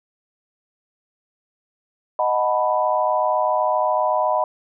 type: chord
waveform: sine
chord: B dominant seventh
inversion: first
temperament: equal with one note detuned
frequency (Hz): 622.3 / 735.7 / 880 / 987.8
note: D#5 / F#5 / A5 / B5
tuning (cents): 0 / -10 / 0 / 0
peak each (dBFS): -21 / -23 / -27 / -21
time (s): 2.19-4.44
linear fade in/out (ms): 2
effects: none